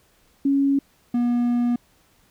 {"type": "tone pair in turn", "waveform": ["sine", "triangle"], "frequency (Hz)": [277.2, 240.9], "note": ["C#4", "B3"], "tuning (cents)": [0, -43], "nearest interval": "major second", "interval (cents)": 243, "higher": "first", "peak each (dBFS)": -16, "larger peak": "neither", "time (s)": [[0.45, 0.79], [1.14, 1.76]], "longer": "second", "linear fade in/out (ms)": 5, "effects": ["pink hiss -60 dBFS RMS until 2.3 s"]}